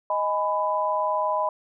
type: chord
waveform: sine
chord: G# minor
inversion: second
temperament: just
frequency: 623 / 830.6 / 996.7 Hz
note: D#5 / G#5 / B5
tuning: +2 / 0 / +16 cents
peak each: -26 / -30 / -24 dBFS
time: 0.1-1.49 s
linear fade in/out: 2 ms
effects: none